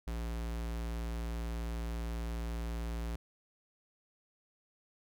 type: tone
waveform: square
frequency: 57.4 Hz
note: A#1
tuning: 26 cents flat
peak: -36 dBFS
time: 0.07-3.16 s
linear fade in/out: 5 ms
effects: none